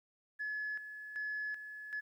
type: tone with tremolo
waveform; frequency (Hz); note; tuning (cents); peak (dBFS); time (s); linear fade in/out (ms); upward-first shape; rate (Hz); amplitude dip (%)
sine; 1707; G#6; +47; -35; 0.39-2.01; 20; square; 1.3; 65
effects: tanh soft clip ceiling -32 dBFS + 12-bit